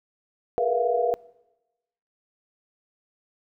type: tone cluster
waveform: sine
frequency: 422.3 / 463.1 / 484.6 / 669 / 704 Hz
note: G#4 / A#4 / B4 / E5 / F5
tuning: +29 / -11 / -33 / +25 / +14 cents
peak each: -32 / -30 / -24 / -27 / -27 dBFS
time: 0.58-1.14 s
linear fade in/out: 0 ms
effects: noise-tail reverb RT60 1.0 s tail -23 dB re dry